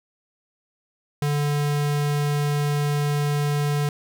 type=tone; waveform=square; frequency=146 Hz; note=D3; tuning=10 cents flat; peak=-21 dBFS; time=1.22-3.89 s; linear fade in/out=2 ms; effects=none